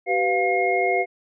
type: tone cluster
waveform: sine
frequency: 383.2 / 496.2 / 701 / 2146 Hz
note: G4 / B4 / F5 / C7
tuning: -39 / +8 / +6 / +43 cents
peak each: -24 / -26 / -22 / -24 dBFS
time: 0.06-1.06 s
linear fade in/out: 50 ms
effects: none